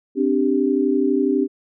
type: chord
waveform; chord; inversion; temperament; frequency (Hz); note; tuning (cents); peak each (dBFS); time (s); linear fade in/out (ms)
sine; C suspended second; none; equal; 261.6 / 293.7 / 392; C4 / D4 / G4; 0 / 0 / 0; -20; 0.15-1.48; 50
effects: none